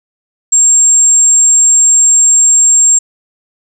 sine tone, 7459 Hz, A#8, in tune, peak -3 dBFS, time 0.52-2.99 s, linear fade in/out 10 ms, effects tanh soft clip ceiling 0 dBFS + 7-bit

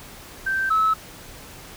sine tone pair in turn, 1561 / 1298 Hz, G6 / E6, -8 / -27 cents, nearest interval minor third, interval 319 cents, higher first, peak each -20 / -15 dBFS, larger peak second, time 0.46-0.7 / 0.7-0.94 s, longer neither, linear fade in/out 10 ms, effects tanh soft clip ceiling -12 dBFS + pink hiss -42 dBFS RMS until 1.76 s

